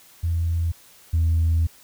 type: tone pair in turn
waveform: sine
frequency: 83.8 / 81.98 Hz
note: E2 / E2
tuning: +29 / -9 cents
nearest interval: unison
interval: 38 cents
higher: first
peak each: -19 / -15 dBFS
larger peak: second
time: 0.23-0.72 / 1.13-1.67 s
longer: second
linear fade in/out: 10 ms
effects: tanh soft clip ceiling -14 dBFS + white hiss -51 dBFS RMS until 1.83 s